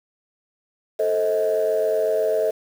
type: chord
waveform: sine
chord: A diminished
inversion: none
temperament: just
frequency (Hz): 440 / 528 / 633.6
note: A4 / C5 / Eb5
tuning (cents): 0 / +16 / +31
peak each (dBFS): -21 / -25 / -20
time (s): 0.99-2.51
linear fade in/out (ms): 10
effects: tanh soft clip ceiling -12 dBFS + 7-bit